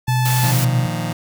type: tone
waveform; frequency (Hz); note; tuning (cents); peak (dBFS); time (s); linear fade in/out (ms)
sawtooth; 872; A5; -16; -18; 0.07-0.53; 20
type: tone with vibrato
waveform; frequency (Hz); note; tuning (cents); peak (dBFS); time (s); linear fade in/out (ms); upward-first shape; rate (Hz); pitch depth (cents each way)
sine; 125.5; B2; +28; -15; 0.08-0.86; 2; sine; 17; 8
type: noise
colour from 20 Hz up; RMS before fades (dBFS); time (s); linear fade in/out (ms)
white; -24; 0.25-0.65; 5
type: chord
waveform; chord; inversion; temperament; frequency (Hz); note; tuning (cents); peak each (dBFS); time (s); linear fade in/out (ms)
sawtooth; Bb suspended fourth; none; just; 116.54 / 155.39 / 174.81; Bb2 / Eb3 / F3; 0 / -2 / +2; -21; 0.43-1.13; 5
effects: none